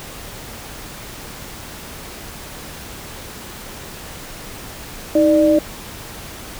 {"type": "tone pair together", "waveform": "sine", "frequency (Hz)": [315.2, 594], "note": ["D#4", "D5"], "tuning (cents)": [23, 20], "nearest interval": "major seventh", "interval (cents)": 1097, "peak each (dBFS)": -13, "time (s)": [5.15, 5.59], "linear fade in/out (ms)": 5, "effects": ["pink hiss -34 dBFS RMS until 6.59 s"]}